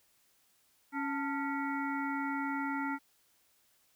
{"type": "harmonic tone with a mistuned harmonic", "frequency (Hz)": 277.2, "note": "C#4", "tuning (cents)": 0, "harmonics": [1, 3, 5, 7, 8], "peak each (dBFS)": [-35, -38, -39, -43, -46], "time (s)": [0.92, 2.99], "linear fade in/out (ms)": 50, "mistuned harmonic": 3, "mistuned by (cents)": 110, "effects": ["white hiss -70 dBFS RMS until 3.95 s"]}